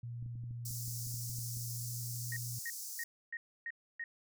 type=tone with pitch glide; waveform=sine; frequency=118.9 to 120.07 Hz; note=A#2 to B2; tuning=+35 to -48 cents; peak=-40 dBFS; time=0.03-2.59 s; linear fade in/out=5 ms; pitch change=+17 cents; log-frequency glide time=1.03-2.08 s
type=clicks; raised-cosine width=5 ms; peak=-39 dBFS; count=12; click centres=0.226 / 0.261 / 0.355 / 0.438 / 0.51 / 0.709 / 0.88 / 1.07 / 1.142 / 1.298 / 1.386 / 1.571 s
type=high-pass noise; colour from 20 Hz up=pink; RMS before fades=-44 dBFS; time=0.65-3.04 s; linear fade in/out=5 ms; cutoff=5100 Hz; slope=48 dB/octave
type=tone bursts; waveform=sine; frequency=1864.7 Hz; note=A#6; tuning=in tune; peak=-38 dBFS; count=6; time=2.32-4.04 s; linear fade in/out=2 ms; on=45 ms; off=290 ms
effects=none